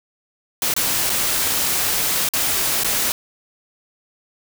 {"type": "noise with dropouts", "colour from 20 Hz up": "white", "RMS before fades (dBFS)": -20, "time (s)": [0.62, 3.12], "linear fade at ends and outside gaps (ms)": 1, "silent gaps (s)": [[0.739, 0.764], [1.095, 1.1], [2.288, 2.336], [2.835, 2.845]], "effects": []}